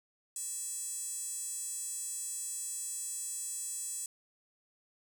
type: tone with high-pass filter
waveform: square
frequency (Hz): 370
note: F#4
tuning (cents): 0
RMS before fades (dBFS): -39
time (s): 0.36-4.06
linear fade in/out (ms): 2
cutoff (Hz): 8000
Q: 6.6
effects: none